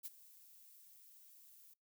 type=noise with ADSR envelope; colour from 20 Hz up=violet; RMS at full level=-44 dBFS; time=0.03-1.74 s; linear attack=28 ms; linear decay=29 ms; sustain=-18 dB; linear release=8 ms; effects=noise-tail reverb RT60 0.2 s tail -25 dB re dry